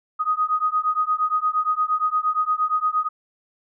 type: beating tone pair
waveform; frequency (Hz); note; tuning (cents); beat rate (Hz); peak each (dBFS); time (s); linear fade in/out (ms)
sine; 1244.5 / 1253.1; D#6 / D#6; 0 / +12; 8.6; -22; 0.19-3.09; 20
effects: none